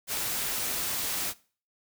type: noise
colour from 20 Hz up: white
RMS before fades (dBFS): -31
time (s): 0.07-1.34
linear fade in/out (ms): 50
effects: noise-tail reverb RT60 0.4 s tail -20 dB re dry